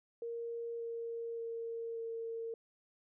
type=tone with pitch steps; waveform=sine; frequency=466.2 / 463 / 459.8 / 456.6 Hz; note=A#4 / A#4 / A#4 / A#4; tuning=0 / -12 / -24 / -36 cents; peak=-38 dBFS; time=0.22-2.54 s; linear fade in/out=2 ms; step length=580 ms; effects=none